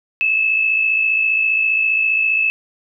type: tone pair together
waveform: sine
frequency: 2605 / 2660 Hz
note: E7 / E7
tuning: -21 / +15 cents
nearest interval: unison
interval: 36 cents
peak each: -14 / -24 dBFS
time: 0.21-2.5 s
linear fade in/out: 0 ms
effects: none